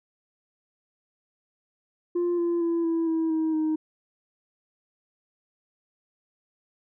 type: tone with pitch steps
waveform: sine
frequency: 349.2 / 342.8 / 336.5 / 330.4 / 324.3 / 318.4 / 312.5 Hz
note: F4 / F4 / E4 / E4 / E4 / D#4 / D#4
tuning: 0 / -32 / +36 / +4 / -28 / +40 / +8 cents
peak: -20 dBFS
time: 2.15-3.76 s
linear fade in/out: 10 ms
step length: 230 ms
effects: tanh soft clip ceiling -21 dBFS